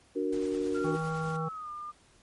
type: chord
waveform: sine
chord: D augmented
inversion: none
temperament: equal with one note detuned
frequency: 293.7 / 368.7 / 466.2 Hz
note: D4 / F#4 / A#4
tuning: 0 / -6 / 0 cents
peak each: -32 dBFS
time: 0.15-0.97 s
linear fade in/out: 20 ms
type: noise with tremolo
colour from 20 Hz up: pink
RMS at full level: -47 dBFS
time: 0.32-1.37 s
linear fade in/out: 10 ms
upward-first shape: sine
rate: 9.7 Hz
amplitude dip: 30%
type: tone with pitch glide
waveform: sine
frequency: 1383 to 1204 Hz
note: F6 to D6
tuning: -17 to +43 cents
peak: -37 dBFS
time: 0.74-1.92 s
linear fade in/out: 20 ms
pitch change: -240 cents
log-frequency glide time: 1.35-1.69 s
type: harmonic tone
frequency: 160 Hz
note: D#3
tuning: 49 cents sharp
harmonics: 1 / 3 / 5 / 7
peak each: -32 / -37 / -39 / -40 dBFS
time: 0.84-1.49 s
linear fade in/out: 10 ms
effects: pink hiss -62 dBFS RMS until 2.22 s + MP3 48 kbps